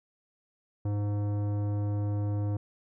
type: tone with tanh clipping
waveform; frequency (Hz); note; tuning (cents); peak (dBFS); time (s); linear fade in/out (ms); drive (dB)
sine; 102.9; G#2; -16; -29; 0.85-2.57; 5; 15
effects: none